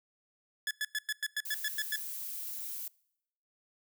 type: tone bursts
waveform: sawtooth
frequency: 1712 Hz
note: A6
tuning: 48 cents flat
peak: -27 dBFS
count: 10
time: 0.67-1.96 s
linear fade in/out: 2 ms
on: 39 ms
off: 100 ms
type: noise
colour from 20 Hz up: violet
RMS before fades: -40 dBFS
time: 1.45-2.88 s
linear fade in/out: 5 ms
effects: noise-tail reverb RT60 0.8 s tail -25 dB re dry